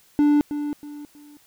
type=tone with echo; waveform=triangle; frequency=293.7 Hz; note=D4; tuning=in tune; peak=-12 dBFS; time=0.19-0.41 s; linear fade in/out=0 ms; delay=320 ms; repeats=3; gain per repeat=-10 dB; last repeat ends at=1.37 s; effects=white hiss -57 dBFS RMS until 1.46 s